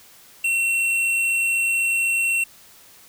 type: tone with tanh clipping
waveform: sine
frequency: 2718 Hz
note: F7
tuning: 48 cents flat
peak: -20 dBFS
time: 0.44-2.44 s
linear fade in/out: 5 ms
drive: 13 dB
effects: white hiss -49 dBFS RMS until 3.08 s